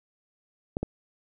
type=clicks; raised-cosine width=2 ms; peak=-15 dBFS; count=2; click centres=0.769 / 0.83 s; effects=none